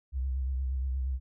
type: tone with vibrato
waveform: sine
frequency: 65.41 Hz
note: C2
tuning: in tune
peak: -28 dBFS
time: 0.12-1.2 s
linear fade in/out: 50 ms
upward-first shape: triangle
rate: 8.5 Hz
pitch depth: 71 cents each way
effects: none